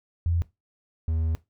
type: tone pair in turn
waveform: sine / triangle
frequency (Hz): 85 / 80.53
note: F2 / E2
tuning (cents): -46 / -40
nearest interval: minor second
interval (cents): 94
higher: first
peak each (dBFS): -21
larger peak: neither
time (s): 0.26-0.42 / 1.08-1.35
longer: second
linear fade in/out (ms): 0
effects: noise-tail reverb RT60 0.2 s tail -18 dB re dry